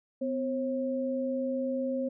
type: tone pair together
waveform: sine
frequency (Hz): 253.9 / 538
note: B3 / C5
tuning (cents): +48 / +48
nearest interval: octave + minor second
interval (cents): 1300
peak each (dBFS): -31 / -31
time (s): 0.21-2.09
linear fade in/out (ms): 10
effects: none